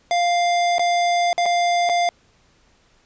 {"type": "tone with dropouts", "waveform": "square", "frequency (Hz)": 698.5, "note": "F5", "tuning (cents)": 0, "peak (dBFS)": -17, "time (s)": [0.11, 2.09], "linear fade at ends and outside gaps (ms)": 1, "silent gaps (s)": [[0.783, 0.794], [1.33, 1.379], [1.457, 1.461], [1.891, 1.896]], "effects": ["pink hiss -58 dBFS RMS until 3.05 s", "resampled to 16000 Hz"]}